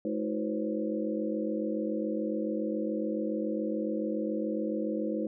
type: tone cluster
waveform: sine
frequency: 213.6 / 318.1 / 365.2 / 502 / 542 Hz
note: G#3 / D#4 / F#4 / B4 / C#5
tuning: +49 / +38 / -23 / +28 / -39 cents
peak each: -34 / -33 / -39 / -36 / -38 dBFS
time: 0.05-5.27 s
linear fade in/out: 2 ms
effects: none